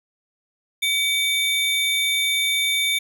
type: tone pair together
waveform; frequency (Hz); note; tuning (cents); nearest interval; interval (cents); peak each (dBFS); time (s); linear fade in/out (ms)
square; 2274 / 3590; C#7 / A7; +44 / +34; minor sixth; 790; -23 / -22; 0.82-2.99; 10
effects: none